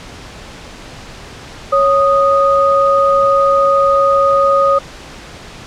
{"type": "tone pair together", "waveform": "sine", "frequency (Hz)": [553, 1241.4], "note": ["C#5", "D#6"], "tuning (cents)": [-4, -4], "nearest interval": "octave + major second", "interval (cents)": 1400, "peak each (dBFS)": -11, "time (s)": [1.72, 4.79], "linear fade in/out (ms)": 10, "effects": ["pink hiss -33 dBFS RMS until 5.66 s", "low-pass 6000 Hz 12 dB/octave"]}